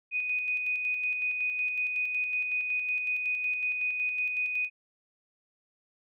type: tone with tremolo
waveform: sine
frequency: 2489 Hz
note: D#7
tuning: in tune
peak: -26 dBFS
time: 0.11-4.7 s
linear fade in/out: 50 ms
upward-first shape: square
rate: 5.4 Hz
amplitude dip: 35%
effects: none